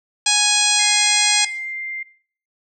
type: harmonic tone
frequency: 830.6 Hz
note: G#5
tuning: in tune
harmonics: 1 / 2 / 3 / 4 / 5 / 6 / 7 / 8 / 9 / 10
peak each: -25 / -27 / -22 / -21 / -21 / -22 / -23 / -27 / -23 / -22 dBFS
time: 0.26-1.45 s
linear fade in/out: 5 ms
type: tone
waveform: sine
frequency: 2097 Hz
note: C7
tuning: 3 cents sharp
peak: -26 dBFS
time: 0.79-2.03 s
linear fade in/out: 5 ms
effects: noise-tail reverb RT60 0.5 s tail -17 dB re dry